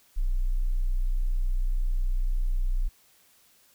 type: tone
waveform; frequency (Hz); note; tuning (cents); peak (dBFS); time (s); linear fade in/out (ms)
sine; 30.87; B0; 0; -22; 0.16-2.89; 20
effects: white hiss -61 dBFS RMS until 3.74 s